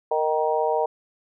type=harmonic tone with a mistuned harmonic; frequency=155.1 Hz; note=D#3; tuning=5 cents flat; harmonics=3 / 4 / 5 / 6; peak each=-24 / -25 / -26 / -27 dBFS; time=0.11-0.86 s; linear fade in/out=5 ms; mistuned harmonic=6; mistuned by=+26 cents; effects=none